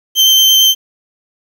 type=tone with vibrato; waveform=35% pulse; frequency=3116 Hz; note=G7; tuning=11 cents flat; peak=-4 dBFS; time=0.15-0.75 s; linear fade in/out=50 ms; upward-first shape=triangle; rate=8.8 Hz; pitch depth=10 cents each way; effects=7-bit